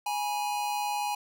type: tone pair together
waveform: square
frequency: 829 / 967.6 Hz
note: G#5 / B5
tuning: -3 / -36 cents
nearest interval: minor third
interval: 267 cents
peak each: -30 / -36 dBFS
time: 0.06-1.15 s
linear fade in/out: 5 ms
effects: none